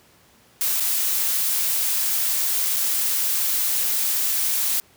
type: noise with dropouts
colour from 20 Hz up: blue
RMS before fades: -22 dBFS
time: 0.61-4.8 s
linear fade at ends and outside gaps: 0 ms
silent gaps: 0.799-0.805 / 2.763-2.767 s
effects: pink hiss -55 dBFS RMS until 4.96 s + high-pass 80 Hz 12 dB/octave